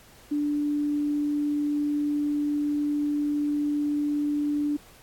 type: tone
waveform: sine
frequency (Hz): 293.3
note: D4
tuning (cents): -2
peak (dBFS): -23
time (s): 0.31-4.77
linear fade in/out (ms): 10
effects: pink hiss -53 dBFS RMS until 5.02 s + AAC 64 kbps